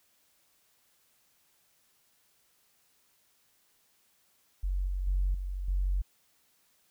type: tone with level steps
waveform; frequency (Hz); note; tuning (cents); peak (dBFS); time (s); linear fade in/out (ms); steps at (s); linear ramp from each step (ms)
sine; 46.55; F#1; +11; -27 / -29 / -24 / -32 / -25; 4.63-6.02; 10; 4.87 / 5.07 / 5.34 / 5.68; 5
effects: tanh soft clip ceiling -20 dBFS + white hiss -69 dBFS RMS until 6.9 s